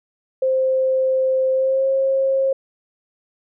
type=tone with pitch glide; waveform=sine; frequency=523.3 to 536.8 Hz; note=C5 to C5; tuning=0 to +44 cents; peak=-15 dBFS; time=0.42-2.53 s; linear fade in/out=5 ms; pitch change=+44 cents; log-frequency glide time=1.52-1.87 s; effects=none